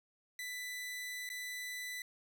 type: tone with dropouts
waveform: sawtooth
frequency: 1990 Hz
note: B6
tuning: 13 cents sharp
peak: -37 dBFS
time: 0.39-2.02 s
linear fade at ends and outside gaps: 2 ms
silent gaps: 1.291-1.3 s
effects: none